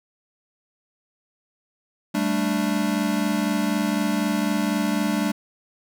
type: chord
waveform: square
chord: G suspended second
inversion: none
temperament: equal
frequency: 196 / 220 / 293.7 Hz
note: G3 / A3 / D4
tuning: 0 / 0 / 0 cents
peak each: -26 dBFS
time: 2.14-5.32 s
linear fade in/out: 10 ms
effects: none